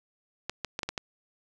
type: clicks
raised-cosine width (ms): 0.2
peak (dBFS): -14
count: 6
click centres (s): 0.496 / 0.647 / 0.791 / 0.832 / 0.89 / 0.978
effects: none